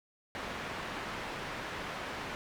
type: low-pass noise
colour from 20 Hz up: white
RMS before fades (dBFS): -40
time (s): 0.35-2.35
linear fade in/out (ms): 0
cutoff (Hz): 1900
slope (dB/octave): 12
effects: none